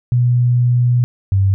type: tone pair in turn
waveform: sine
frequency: 122.5 / 97.19 Hz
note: B2 / G2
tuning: -14 / -14 cents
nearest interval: major third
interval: 400 cents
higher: first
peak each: -10 dBFS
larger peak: neither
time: 0.12-1.04 / 1.32-1.54 s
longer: first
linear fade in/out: 0 ms
effects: none